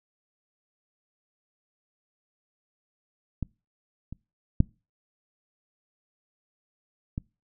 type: clicks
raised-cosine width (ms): 5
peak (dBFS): -17 / -25 / -6 / -18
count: 4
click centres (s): 3.427 / 4.126 / 4.604 / 7.179
effects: noise-tail reverb RT60 0.3 s tail -25 dB re dry